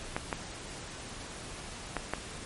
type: clicks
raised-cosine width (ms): 0.5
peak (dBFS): -15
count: 4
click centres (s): 0.165 / 0.328 / 1.967 / 2.136
effects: pink hiss -43 dBFS RMS until 2.45 s + MP3 48 kbps